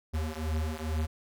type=beating tone pair; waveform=square; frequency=77.3 / 79.6 Hz; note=D#2 / D#2; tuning=-11 / +40 cents; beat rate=2.3 Hz; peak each=-33 / -34 dBFS; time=0.13-1.07 s; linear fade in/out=20 ms; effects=none